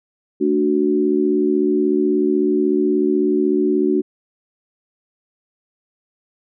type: chord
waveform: sine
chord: D major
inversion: second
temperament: equal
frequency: 220 / 293.7 / 370 Hz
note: A3 / D4 / F#4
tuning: 0 / 0 / 0 cents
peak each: -22 / -18 / -17 dBFS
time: 0.4-4.02 s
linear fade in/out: 20 ms
effects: none